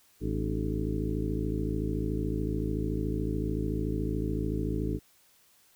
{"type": "harmonic tone with a mistuned harmonic", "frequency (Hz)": 53.7, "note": "A1", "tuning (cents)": -41, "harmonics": [1, 2, 3, 4, 5, 6, 7, 8], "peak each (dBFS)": [-33, -35, -36, -38, -40, -35, -39, -39], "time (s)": [0.2, 5], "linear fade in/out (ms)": 50, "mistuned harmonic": 6, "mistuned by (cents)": -92, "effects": ["white hiss -63 dBFS RMS until 5.75 s"]}